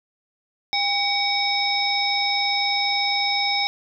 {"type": "harmonic tone with a mistuned harmonic", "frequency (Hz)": 754, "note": "F#5", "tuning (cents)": 32, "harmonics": [1, 3, 5, 7], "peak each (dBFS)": [-25, -25, -25, -25], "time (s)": [0.73, 3.67], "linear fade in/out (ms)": 0, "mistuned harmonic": 1, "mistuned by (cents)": 110, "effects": []}